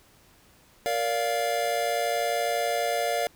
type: chord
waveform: square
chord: Bb major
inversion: none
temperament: equal with one note detuned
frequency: 466.2 / 577.9 / 698.5 Hz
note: Bb4 / D5 / F5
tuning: 0 / -28 / 0 cents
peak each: -32 / -30 / -28 dBFS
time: 0.86-3.27 s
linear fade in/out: 0 ms
effects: pink hiss -58 dBFS RMS until 3.35 s